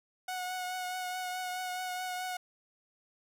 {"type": "tone with vibrato", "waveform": "sawtooth", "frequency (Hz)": 733, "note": "F#5", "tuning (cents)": -16, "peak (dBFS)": -31, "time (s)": [0.28, 2.37], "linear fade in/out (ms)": 5, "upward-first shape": "triangle", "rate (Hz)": 4.7, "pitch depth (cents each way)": 22, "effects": []}